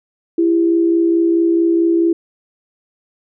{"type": "tone pair together", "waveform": "sine", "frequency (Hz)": [334.6, 399.2], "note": ["E4", "G4"], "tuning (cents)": [26, 32], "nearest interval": "minor third", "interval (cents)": 306, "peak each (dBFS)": [-11, -21], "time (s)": [0.38, 2.13], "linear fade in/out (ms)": 5, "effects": []}